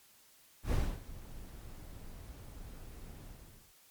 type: noise with ADSR envelope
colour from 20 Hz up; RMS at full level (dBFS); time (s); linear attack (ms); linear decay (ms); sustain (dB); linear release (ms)
brown; -29; 0.63-3.74; 93; 270; -19; 500
effects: white hiss -63 dBFS RMS until 3.9 s + MP3 96 kbps